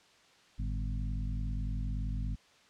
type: harmonic tone with a mistuned harmonic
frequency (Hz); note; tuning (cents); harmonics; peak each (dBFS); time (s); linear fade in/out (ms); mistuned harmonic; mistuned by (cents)
50.4; G1; +49; 1 / 2 / 3 / 4 / 5; -33 / -39 / -43 / -45 / -47; 0.58-2.36; 20; 2; +120
effects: white hiss -62 dBFS RMS until 2.69 s + low-pass 5000 Hz 12 dB/octave